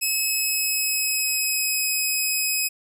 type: tone with pitch glide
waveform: 10% pulse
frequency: 2575 to 2537 Hz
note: E7 to D#7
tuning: -41 to +33 cents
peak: -13 dBFS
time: 0.01-2.69 s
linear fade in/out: 20 ms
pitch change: -26 cents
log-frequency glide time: 0.23-1.89 s
effects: none